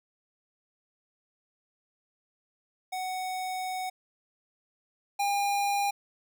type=tone pair in turn; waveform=square; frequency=744 / 806.7 Hz; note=F#5 / G5; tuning=+9 / +49 cents; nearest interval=minor second; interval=140 cents; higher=second; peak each=-32 / -26 dBFS; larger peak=second; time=2.92-3.9 / 5.19-5.91 s; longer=first; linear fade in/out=10 ms; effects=none